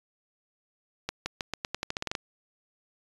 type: accelerating click train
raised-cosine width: 0.2 ms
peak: -13 dBFS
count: 13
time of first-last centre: 1.09-2.152 s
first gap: 170 ms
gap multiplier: 0.87
effects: resampled to 24000 Hz